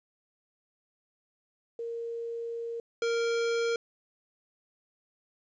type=tone pair in turn; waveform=sine / square; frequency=464.6 / 464.6 Hz; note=A#4 / A#4; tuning=-6 / -6 cents; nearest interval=unison; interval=0 cents; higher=neither; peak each=-33 / -27 dBFS; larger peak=second; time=1.79-2.8 / 3.02-3.76 s; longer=first; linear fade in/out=2 ms; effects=resampled to 16000 Hz + 11-bit